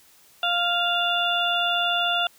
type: harmonic tone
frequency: 698.5 Hz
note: F5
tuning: in tune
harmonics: 1 / 2 / 4 / 5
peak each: -26 / -26 / -26 / -26 dBFS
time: 0.43-2.27 s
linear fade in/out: 2 ms
effects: white hiss -55 dBFS RMS until 2.38 s